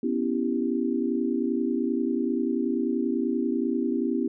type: chord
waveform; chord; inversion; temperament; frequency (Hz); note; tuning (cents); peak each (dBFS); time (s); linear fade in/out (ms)
sine; C# half-diminished seventh; third; equal; 246.9 / 277.2 / 329.6 / 392; B3 / C#4 / E4 / G4; 0 / 0 / 0 / 0; -27 / -29 / -29 / -31; 0.03-4.28; 5
effects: none